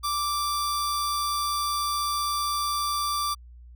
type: tone pair together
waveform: sawtooth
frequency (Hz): 1171.5 / 2343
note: D6 / D7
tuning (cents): -5 / -5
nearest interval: octave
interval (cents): 1200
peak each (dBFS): -21 / -29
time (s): 0.03-3.35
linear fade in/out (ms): 20
effects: added 60 Hz sine -44 dBFS peak until 3.75 s